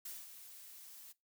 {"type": "noise with ADSR envelope", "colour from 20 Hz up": "blue", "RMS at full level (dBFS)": -45, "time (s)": [0.05, 1.13], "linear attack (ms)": 6, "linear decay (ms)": 210, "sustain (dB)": -9, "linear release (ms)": 18, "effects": ["noise-tail reverb RT60 0.2 s tail -20 dB re dry"]}